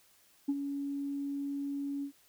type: tone with ADSR envelope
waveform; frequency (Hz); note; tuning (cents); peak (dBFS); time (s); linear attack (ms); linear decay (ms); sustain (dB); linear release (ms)
sine; 281.2; C#4; +25; -24; 0.48-2.12; 12; 44; -9; 90
effects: tanh soft clip ceiling -24 dBFS + white hiss -65 dBFS RMS until 2.28 s